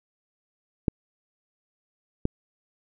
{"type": "clicks", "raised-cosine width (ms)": 3, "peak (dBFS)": [-8, -10], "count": 2, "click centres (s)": [0.882, 2.254], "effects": []}